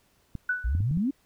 clicks, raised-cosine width 5 ms, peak -22 dBFS, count 5, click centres 0.353 / 0.751 / 0.805 / 0.911 / 0.973 s
sine tone with exponential decay, 1486 Hz, F#6, 7 cents sharp, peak -21 dBFS, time 0.49-0.8 s, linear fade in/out 5 ms, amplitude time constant 67 ms
sine exponential sweep, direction up, 53.3 to 293.7 Hz, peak -23 dBFS, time 0.64-1.11 s, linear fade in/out 10 ms
effects pink hiss -66 dBFS RMS until 1.25 s

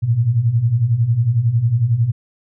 sine beating tone pair, 109.5 / 120.5 Hz, A2 / B2, -8 / -42 cents, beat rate 11 Hz, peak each -19 / -14 dBFS, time 0.02-2.12 s, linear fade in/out 20 ms, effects none

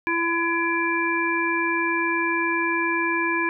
harmonic tone, 336.3 Hz, E4, 35 cents sharp, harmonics 1 / 3 / 5 / 7, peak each -26 / -26 / -26 / -26 dBFS, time 0.07-3.49 s, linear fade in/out 0 ms, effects none

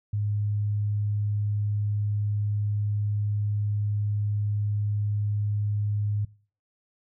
sine tone, 103.83 Hz, G#2, in tune, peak -24 dBFS, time 0.13-6.25 s, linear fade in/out 5 ms, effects noise-tail reverb RT60 0.4 s tail -21 dB re dry

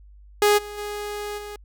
sawtooth tone with level steps, 414.6 Hz, G#4, 3 cents flat, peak -11 / -30 / -25 / -30 dBFS, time 0.42-1.56 s, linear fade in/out 2 ms, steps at 0.57 / 0.77 / 1.37 s, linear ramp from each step 20 ms, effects added 50 Hz sine -45 dBFS peak until 1.64 s

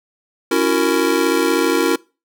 square chord, F# dominant seventh, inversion second, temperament just, 277.5 / 333 / 370 / 462.5 Hz, C#4 / E4 / F#4 / A#4, +2 / +18 / 0 / -14 cents, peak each -22 / -19 / -21 / -20 dBFS, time 0.51-1.96 s, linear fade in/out 5 ms, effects noise-tail reverb RT60 0.3 s tail -23 dB re dry

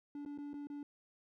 triangle tone with dropouts, 288.9 Hz, D4, 28 cents flat, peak -40 dBFS, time 0.15-0.83 s, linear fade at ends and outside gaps 2 ms, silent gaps 0.251-0.26 / 0.377-0.385 / 0.533-0.54 / 0.671-0.7 s, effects none

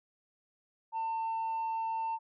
sine tone, 899 Hz, A5, 37 cents sharp, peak -29 dBFS, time 0.92-2.19 s, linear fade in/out 50 ms, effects tanh soft clip ceiling -30 dBFS

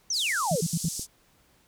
sine exponential sweep, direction down, 6370 to 409.1 Hz, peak -25 dBFS, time 0.1-0.61 s, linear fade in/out 5 ms
pink band-pass noise, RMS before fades -35 dBFS, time 0.12-1.07 s, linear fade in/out 50 ms, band 5700 to 9900 Hz, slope 24 dB/octave
sine tone bursts, 166.1 Hz, E3, 13 cents sharp, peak -23 dBFS, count 4, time 0.51-0.887 s, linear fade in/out 5 ms, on 47 ms, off 63 ms
clicks, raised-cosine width 3 ms, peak -26 dBFS, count 2, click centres 0.851 / 0.995 s
effects pink hiss -63 dBFS RMS until 1.67 s

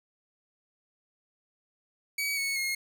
sawtooth tone with pitch steps, 2269 / 2210 / 2152 Hz, C#7 / C#7 / C7, +40 / -6 / +48 cents, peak -25 dBFS, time 2.18-2.75 s, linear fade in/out 5 ms, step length 190 ms, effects none

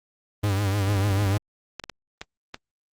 45% pulse tone with vibrato, 100 Hz, G2, 35 cents sharp, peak -20 dBFS, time 0.43-1.38 s, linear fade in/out 10 ms, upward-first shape triangle, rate 6.7 Hz, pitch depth 89 cents each way
clicks, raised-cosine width 0.2 ms, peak -16 dBFS, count 5, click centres 1.797 / 1.839 / 1.897 / 2.215 / 2.544 s
effects Opus 24 kbps

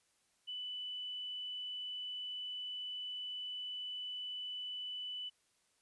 sine tone, 2986 Hz, F#7, 15 cents sharp, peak -40 dBFS, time 0.47-5.3 s, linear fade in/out 20 ms, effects white hiss -75 dBFS RMS until 5.81 s + resampled to 24000 Hz

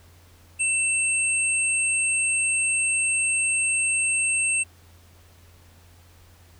sine tone pair together, 2668 / 8470 Hz, E7 / C9, +20 / +20 cents, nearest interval octave + minor sixth, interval 2000 cents, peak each -23 dBFS, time 0.59-4.64 s, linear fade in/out 20 ms, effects added 86 Hz sine -51 dBFS peak until 6.59 s + pink hiss -56 dBFS RMS until 6.59 s

